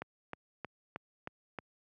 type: click train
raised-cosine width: 0.5 ms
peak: -24 dBFS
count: 6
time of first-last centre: 0.02-1.587 s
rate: 3.19 Hz
effects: high-pass 100 Hz 12 dB/octave